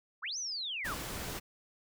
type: linear two-way sweep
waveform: sine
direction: up then down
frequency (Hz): 932.3 to 6272 to 932.3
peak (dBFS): -35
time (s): 0.22-0.95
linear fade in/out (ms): 20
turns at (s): 0.38
type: noise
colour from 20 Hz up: pink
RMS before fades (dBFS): -40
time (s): 0.84-1.4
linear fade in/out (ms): 20
effects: none

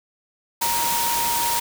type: tone in noise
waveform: sine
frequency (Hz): 939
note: A#5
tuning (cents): +12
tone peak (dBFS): -23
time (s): 0.61-1.6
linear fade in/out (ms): 10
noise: white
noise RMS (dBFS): -24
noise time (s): 0.61-1.6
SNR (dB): -2
effects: none

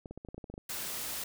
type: clicks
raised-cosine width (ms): 2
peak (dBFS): -30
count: 11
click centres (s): 0.058 / 0.11 / 0.176 / 0.249 / 0.287 / 0.345 / 0.38 / 0.442 / 0.5 / 0.54 / 0.579
type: noise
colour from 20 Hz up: white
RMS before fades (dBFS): -38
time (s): 0.69-1.24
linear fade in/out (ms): 5
effects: none

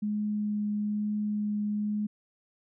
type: tone with vibrato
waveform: sine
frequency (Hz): 209.2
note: G#3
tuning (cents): +13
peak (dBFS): -27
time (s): 0.02-2.07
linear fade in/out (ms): 10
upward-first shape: triangle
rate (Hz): 1.1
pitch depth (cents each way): 8
effects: none

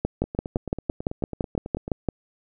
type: two click trains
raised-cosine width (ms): 2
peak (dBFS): -18 / -9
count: 16 / 13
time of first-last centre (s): 0.24-1.879 / 0.05-2.087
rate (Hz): 9.15 / 5.89
effects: none

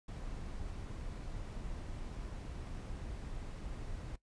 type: noise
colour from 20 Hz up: brown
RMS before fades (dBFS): -43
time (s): 0.08-4.16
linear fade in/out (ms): 5
effects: noise-tail reverb RT60 0.1 s tail -17 dB re dry + resampled to 22050 Hz

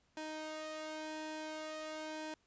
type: tone with flanger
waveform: sawtooth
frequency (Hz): 311.1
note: D#4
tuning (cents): 0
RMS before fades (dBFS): -44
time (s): 0.17-2.34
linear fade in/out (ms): 2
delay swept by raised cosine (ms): 1.2 to 2.04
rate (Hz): 0.47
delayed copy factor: +0.65
effects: pink hiss -75 dBFS RMS until 2.46 s + resampled to 16000 Hz

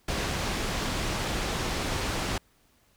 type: low-pass noise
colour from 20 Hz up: pink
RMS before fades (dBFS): -30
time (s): 0.08-2.38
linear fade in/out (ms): 5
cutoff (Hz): 6600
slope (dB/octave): 12
effects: pink hiss -65 dBFS RMS until 2.96 s

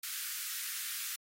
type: high-pass noise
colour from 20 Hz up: white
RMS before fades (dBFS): -39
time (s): 0.03-1.16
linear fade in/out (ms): 5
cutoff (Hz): 1300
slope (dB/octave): 48
effects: AAC 48 kbps

